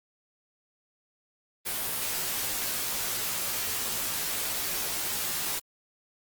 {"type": "noise with comb filter", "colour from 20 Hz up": "white", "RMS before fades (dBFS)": -31, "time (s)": [1.65, 5.6], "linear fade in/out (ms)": 20, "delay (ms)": 15, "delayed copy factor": -0.7, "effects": ["Opus 32 kbps"]}